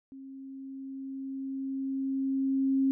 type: tone with level ramp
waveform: sine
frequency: 268.9 Hz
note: C4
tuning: 47 cents sharp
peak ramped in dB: -43 to -22 dBFS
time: 0.12-2.91 s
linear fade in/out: 0 ms
effects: none

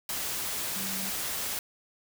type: tone in noise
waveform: sine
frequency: 192 Hz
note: G3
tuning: 36 cents flat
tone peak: -39 dBFS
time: 0.76-1.1 s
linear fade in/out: 2 ms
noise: white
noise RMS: -33 dBFS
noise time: 0.09-1.59 s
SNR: -9 dB
effects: none

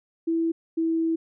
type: tone pair in turn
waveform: sine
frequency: 329.6 / 326.8 Hz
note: E4 / E4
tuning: 0 / -15 cents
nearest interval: unison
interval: 15 cents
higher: first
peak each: -21 dBFS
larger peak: neither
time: 0.27-0.52 / 0.77-1.16 s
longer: second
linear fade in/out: 10 ms
effects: none

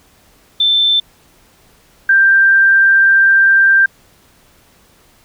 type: tone pair in turn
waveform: sine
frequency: 3544 / 1578.7 Hz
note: A7 / G6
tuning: +12 / +12 cents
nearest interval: octave + major second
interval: 1400 cents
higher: first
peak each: -9 / -6 dBFS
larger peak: second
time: 0.6-1 / 2.09-3.86 s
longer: second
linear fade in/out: 5 ms
effects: pink hiss -50 dBFS RMS until 5.24 s

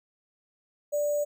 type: tone with sample-and-hold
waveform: sine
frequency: 587.3 Hz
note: D5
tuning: in tune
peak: -24 dBFS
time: 0.92-1.25 s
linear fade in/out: 20 ms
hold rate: 7350 Hz
effects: none

